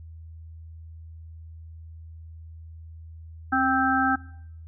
harmonic tone with a mistuned harmonic, 261.6 Hz, C4, in tune, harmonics 1 / 3 / 5 / 6, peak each -25 / -25 / -25 / -25 dBFS, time 3.52-4.16 s, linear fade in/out 10 ms, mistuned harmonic 1, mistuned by +27 cents, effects noise-tail reverb RT60 0.7 s tail -21 dB re dry + added 81 Hz sine -40 dBFS peak until 4.67 s

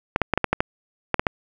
clicks, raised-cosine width 0.5 ms, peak -3 dBFS, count 10, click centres 0.161 / 0.217 / 0.337 / 0.376 / 0.443 / 0.53 / 0.605 / 1.143 / 1.195 / 1.268 s, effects none

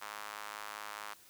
sawtooth tone with high-pass filter, 104.7 Hz, G#2, 15 cents sharp, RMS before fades -45 dBFS, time 0.01-1.14 s, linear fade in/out 10 ms, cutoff 1100 Hz, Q 1.8, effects white hiss -60 dBFS RMS until 1.29 s

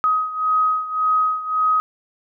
sine beating tone pair, 1260 / 1261.8 Hz, D#6 / D#6, +21 / +24 cents, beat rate 1.8 Hz, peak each -18 / -22 dBFS, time 0.04-1.8 s, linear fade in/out 0 ms, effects none

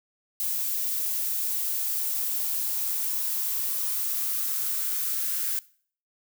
violet noise with high-pass filter sweep, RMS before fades -28 dBFS, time 0.4-5.59 s, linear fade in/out 0 ms, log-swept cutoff 500 to 1500 Hz, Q 3.5, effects noise-tail reverb RT60 0.5 s tail -21 dB re dry

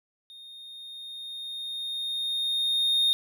triangle tone with level ramp, 3686 Hz, A#7, 20 cents flat, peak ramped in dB -43 to -18 dBFS, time 0.3-3.13 s, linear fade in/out 0 ms, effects none

